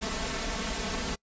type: noise with comb filter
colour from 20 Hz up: pink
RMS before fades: -32 dBFS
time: 0.01-1.16 s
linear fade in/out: 20 ms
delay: 4.5 ms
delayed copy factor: +0.95
effects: noise-tail reverb RT60 0.1 s tail -25 dB re dry + resampled to 16000 Hz